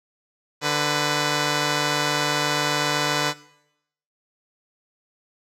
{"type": "tone pair together", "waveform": "5% pulse", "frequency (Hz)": [147.9, 497.5], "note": ["D3", "B4"], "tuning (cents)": [13, 13], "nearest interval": "octave + major sixth", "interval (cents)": 2100, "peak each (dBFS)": -12, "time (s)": [0.61, 3.34], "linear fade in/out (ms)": 50, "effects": ["noise-tail reverb RT60 0.8 s tail -19 dB re dry", "low-pass 10000 Hz 12 dB/octave"]}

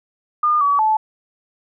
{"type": "tone with pitch steps", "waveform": "sine", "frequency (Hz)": [1213, 1139, 869], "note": ["D#6", "C#6", "A5"], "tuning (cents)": [-44, 47, -22], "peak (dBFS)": -13, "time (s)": [0.43, 0.97], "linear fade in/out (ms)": 5, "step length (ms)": 180, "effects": []}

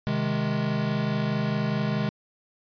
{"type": "chord", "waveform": "square", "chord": "Ab major", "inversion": "first", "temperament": "equal", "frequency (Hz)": [130.81, 155.56, 207.7], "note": ["C3", "Eb3", "Ab3"], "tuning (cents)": [0, 0, 0], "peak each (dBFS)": [-30, -30, -28], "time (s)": [0.07, 2.09], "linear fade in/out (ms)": 0, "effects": ["resampled to 11025 Hz"]}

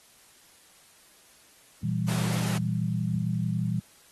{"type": "chord", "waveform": "sine", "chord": "E diminished", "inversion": "second", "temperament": "equal with one note detuned", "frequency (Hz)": [118.3, 164.81, 196], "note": ["Bb2", "E3", "G3"], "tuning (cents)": [26, 0, 0], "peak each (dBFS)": [-29, -29, -31], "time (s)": [1.83, 3.8], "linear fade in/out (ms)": 5}
{"type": "high-pass noise", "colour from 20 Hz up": "pink", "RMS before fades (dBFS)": -36, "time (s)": [2.08, 2.58], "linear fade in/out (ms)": 5, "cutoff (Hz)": 270, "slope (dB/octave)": 24}
{"effects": ["white hiss -57 dBFS RMS until 4.11 s", "AAC 32 kbps"]}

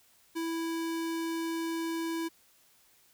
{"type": "tone", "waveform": "square", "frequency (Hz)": 329.6, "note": "E4", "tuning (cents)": 0, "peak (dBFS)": -32, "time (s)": [0.35, 2.29], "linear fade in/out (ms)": 20, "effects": ["white hiss -64 dBFS RMS until 3.13 s"]}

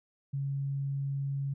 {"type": "tone", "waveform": "sine", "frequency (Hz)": 138.59, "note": "C#3", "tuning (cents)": 0, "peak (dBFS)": -30, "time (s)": [0.33, 1.54], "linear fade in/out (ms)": 10, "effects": []}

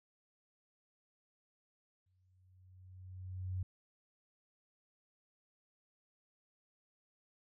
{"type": "tone with exponential growth", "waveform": "sine", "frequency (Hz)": 92.5, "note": "F#2", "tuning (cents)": 0, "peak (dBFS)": -34, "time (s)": [2.06, 3.63], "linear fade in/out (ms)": 5, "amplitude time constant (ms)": 340, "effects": []}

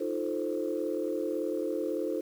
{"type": "chord", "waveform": "sine", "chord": "F dominant seventh", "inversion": "third", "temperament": "equal", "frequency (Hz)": [311.1, 349.2, 440, 523.3], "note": ["Eb4", "F4", "A4", "C5"], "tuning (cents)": [0, 0, 0, 0], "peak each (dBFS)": -34, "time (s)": [0, 2.21], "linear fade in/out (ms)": 10, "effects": ["tanh soft clip ceiling -20 dBFS", "9-bit"]}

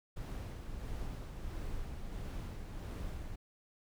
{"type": "noise with tremolo", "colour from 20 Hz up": "brown", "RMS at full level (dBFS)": -40, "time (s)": [0.16, 3.36], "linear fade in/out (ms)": 10, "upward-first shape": "sine", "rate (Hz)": 1.5, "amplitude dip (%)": 35, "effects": []}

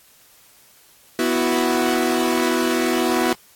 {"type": "chord", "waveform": "sawtooth", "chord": "B suspended fourth", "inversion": "none", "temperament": "equal", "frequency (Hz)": [246.9, 329.6, 370], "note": ["B3", "E4", "F#4"], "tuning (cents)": [0, 0, 0], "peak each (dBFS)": -18, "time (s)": [1.19, 3.33], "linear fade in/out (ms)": 2, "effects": ["white hiss -52 dBFS RMS until 3.55 s", "AAC 64 kbps"]}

